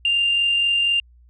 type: tone with amplitude modulation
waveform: sine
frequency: 2794 Hz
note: F7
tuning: in tune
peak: -14 dBFS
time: 0.05-1 s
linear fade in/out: 2 ms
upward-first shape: sine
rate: 44.1 Hz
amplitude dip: 30%
effects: tanh soft clip ceiling -11 dBFS + added 60 Hz sine -48 dBFS peak until 1.29 s